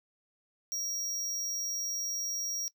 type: tone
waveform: square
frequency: 5660 Hz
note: F8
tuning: 22 cents sharp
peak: -33 dBFS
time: 0.72-2.68 s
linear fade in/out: 0 ms
effects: noise-tail reverb RT60 0.1 s tail -20 dB re dry